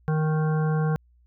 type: harmonic tone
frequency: 155.56 Hz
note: D#3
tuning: in tune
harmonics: 1 / 3 / 5 / 7 / 9 / 10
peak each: -21 / -31 / -35 / -38 / -40 / -41 dBFS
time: 0.08-0.96 s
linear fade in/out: 0 ms
effects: added 60 Hz sine -56 dBFS peak until 1.26 s